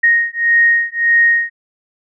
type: beating tone pair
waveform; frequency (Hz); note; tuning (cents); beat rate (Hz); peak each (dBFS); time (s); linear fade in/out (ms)
sine; 1864.7 / 1866.4; A#6 / A#6; 0 / +2; 1.7; -13; 0.03-1.5; 10
effects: none